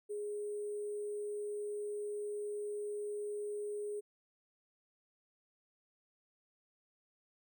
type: tone with sample-and-hold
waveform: sine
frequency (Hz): 415.3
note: G#4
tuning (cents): 0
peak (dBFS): -37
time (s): 0.09-4.01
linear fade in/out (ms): 20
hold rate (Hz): 8820
effects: none